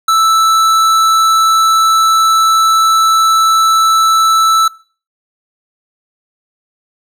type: tone with tanh clipping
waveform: sine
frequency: 1318.5 Hz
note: E6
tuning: in tune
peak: -9 dBFS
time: 0.08-4.68 s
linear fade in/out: 5 ms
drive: 17 dB
effects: noise-tail reverb RT60 0.4 s tail -21 dB re dry